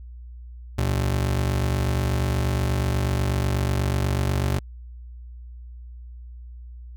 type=ring-modulated tone; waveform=40% pulse; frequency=96.2 Hz; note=G2; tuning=32 cents flat; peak=-17 dBFS; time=0.78-4.59 s; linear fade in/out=5 ms; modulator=24.1 Hz; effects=added 60 Hz sine -37 dBFS peak until 6.96 s